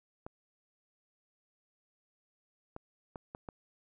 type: clicks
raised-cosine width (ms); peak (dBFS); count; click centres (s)
1; -28; 5; 0.265 / 2.764 / 3.158 / 3.349 / 3.488
effects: none